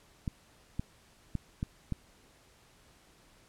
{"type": "clicks", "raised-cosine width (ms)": 5, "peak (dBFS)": -20, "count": 5, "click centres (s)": [0.278, 0.795, 1.353, 1.629, 1.923], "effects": ["pink hiss -62 dBFS RMS until 3.48 s", "low-pass 11000 Hz 12 dB/octave"]}